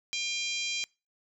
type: harmonic tone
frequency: 800 Hz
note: G5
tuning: 35 cents sharp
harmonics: 3 / 4 / 5 / 6 / 7 / 8 / 9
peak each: -34 / -36 / -38 / -40 / -41 / -42 / -43 dBFS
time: 0.13-0.84 s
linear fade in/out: 0 ms
effects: noise-tail reverb RT60 0.3 s tail -25 dB re dry